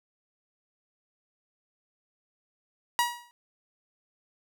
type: tone with exponential decay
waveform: sawtooth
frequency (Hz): 959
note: A#5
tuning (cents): +49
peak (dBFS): -16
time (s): 2.99-3.31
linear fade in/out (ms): 0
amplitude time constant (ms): 68
effects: none